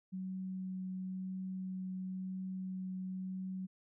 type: tone with vibrato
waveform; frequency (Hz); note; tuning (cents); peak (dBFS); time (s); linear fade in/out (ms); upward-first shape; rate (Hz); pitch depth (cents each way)
sine; 187; F#3; +19; -38; 0.12-3.67; 20; triangle; 0.97; 8
effects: none